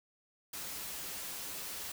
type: noise with comb filter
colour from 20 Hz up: white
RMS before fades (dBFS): -42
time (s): 0.53-1.92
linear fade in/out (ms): 5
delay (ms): 8.5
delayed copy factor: -0.5
effects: none